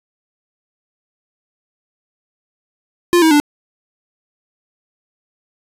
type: tone with pitch steps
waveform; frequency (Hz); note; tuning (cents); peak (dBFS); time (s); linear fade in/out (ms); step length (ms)
square; 349.2 / 320.2 / 293.6; F4 / D#4 / D4; 0 / +50 / 0; -9; 3.13-3.4; 0; 90
effects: resampled to 32000 Hz + 8-bit